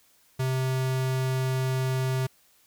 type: tone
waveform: square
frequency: 130.5 Hz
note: C3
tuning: 4 cents flat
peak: -25 dBFS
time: 0.39-2.27 s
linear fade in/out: 10 ms
effects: white hiss -62 dBFS RMS until 2.66 s